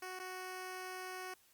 10% pulse tone with dropouts, 370 Hz, F#4, in tune, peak -35 dBFS, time 0.02-1.34 s, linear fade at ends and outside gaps 5 ms, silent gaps 0.192-0.197 s, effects white hiss -68 dBFS RMS until 1.53 s + Opus 48 kbps

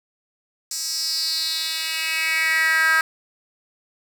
10% pulse tone with high-pass filter sweep, 321.1 Hz, E4, 45 cents flat, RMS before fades -22 dBFS, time 0.71-3.01 s, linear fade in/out 2 ms, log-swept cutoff 6400 to 1500 Hz, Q 4.3, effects none

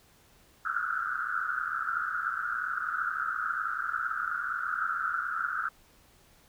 pink band-pass noise, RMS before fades -32 dBFS, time 0.65-5.69 s, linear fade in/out 5 ms, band 1300 to 1500 Hz, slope 96 dB/octave, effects pink hiss -61 dBFS RMS until 6.48 s

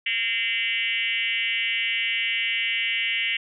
sine tone with frequency modulation, 2500 Hz, D#7, 8 cents sharp, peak -22 dBFS, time 0.06-3.37 s, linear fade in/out 5 ms, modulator 220 Hz, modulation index 2.7, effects none

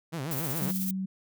sawtooth tone with vibrato, 147.8 Hz, D3, 11 cents sharp, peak -28 dBFS, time 0.12-0.72 s, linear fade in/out 20 ms, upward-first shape sine, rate 7.2 Hz, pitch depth 240 cents each way
violet noise with tremolo, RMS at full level -32 dBFS, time 0.31-0.91 s, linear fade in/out 2 ms, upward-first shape triangle, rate 16 Hz, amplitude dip 55%
sine tone, 190 Hz, F#3, 46 cents sharp, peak -29 dBFS, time 0.61-1.06 s, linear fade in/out 10 ms
effects none

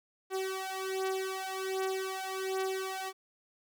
sawtooth beating tone pair, 380 / 381.3 Hz, F#4 / G4, +46 / -48 cents, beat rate 1.3 Hz, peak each -32 / -32 dBFS, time 0.3-3.13 s, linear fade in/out 50 ms, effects none

